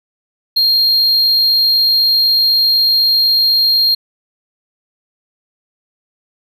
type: tone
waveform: triangle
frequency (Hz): 4218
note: C8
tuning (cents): +13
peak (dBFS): -8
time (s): 0.56-3.95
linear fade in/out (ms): 10
effects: none